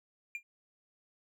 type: tone with exponential decay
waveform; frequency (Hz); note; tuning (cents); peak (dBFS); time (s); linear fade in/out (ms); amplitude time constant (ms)
triangle; 2394; D7; +33; -31; 0.35-0.43; 1; 17
effects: none